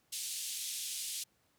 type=band-pass noise; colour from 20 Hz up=white; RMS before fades=-40 dBFS; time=0.12-1.24 s; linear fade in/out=10 ms; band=2900 to 11000 Hz; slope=24 dB/octave; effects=pink hiss -73 dBFS RMS until 1.58 s + high-pass 80 Hz 12 dB/octave